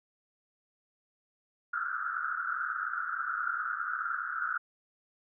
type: band-pass noise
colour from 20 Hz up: pink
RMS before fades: -34 dBFS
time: 1.73-4.58 s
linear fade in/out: 10 ms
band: 1300 to 1500 Hz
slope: 96 dB/octave
effects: none